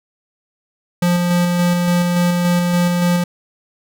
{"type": "tone with tremolo", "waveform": "square", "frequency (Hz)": 175.6, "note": "F3", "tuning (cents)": 10, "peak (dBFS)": -13, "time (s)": [1.02, 3.24], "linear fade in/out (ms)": 5, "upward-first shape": "square", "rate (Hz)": 3.5, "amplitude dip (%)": 25, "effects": []}